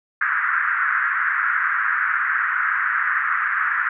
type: band-pass noise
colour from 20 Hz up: pink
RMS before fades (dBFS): -21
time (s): 0.21-3.89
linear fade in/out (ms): 5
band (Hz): 1300 to 1800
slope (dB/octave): 48
effects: none